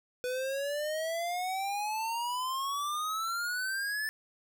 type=exponential sweep; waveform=square; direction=up; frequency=493.9 to 1760 Hz; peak=-32 dBFS; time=0.24-4.09 s; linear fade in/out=0 ms; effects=none